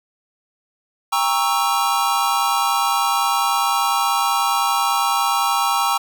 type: chord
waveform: square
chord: G diminished seventh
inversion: none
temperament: equal with one note detuned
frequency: 802.3 / 932.3 / 1108.7 / 1318.5 Hz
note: G5 / Bb5 / Db6 / Fb6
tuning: +40 / 0 / 0 / 0 cents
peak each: -23 dBFS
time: 1.12-5.98 s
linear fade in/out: 10 ms
effects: none